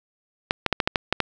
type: clicks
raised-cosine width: 0.3 ms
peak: -3 dBFS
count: 8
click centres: 0.509 / 0.663 / 0.727 / 0.802 / 0.875 / 0.958 / 1.126 / 1.203 s
effects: none